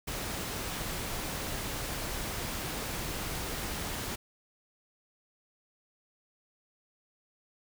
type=noise; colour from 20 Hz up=pink; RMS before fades=-36 dBFS; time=0.07-4.16 s; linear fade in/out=10 ms; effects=none